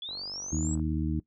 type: linear sweep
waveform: sine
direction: up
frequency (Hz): 3362 to 7860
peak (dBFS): -35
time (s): 0.02-0.75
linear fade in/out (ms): 2
type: click train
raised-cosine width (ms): 1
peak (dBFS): -35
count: 35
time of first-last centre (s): 0.09-0.795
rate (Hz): 48.2
type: harmonic tone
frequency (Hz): 77.78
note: D#2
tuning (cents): 0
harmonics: 1 / 2 / 3 / 4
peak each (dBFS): -31 / -32 / -34 / -33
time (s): 0.52-1.2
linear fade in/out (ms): 5
effects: noise-tail reverb RT60 0.1 s tail -19 dB re dry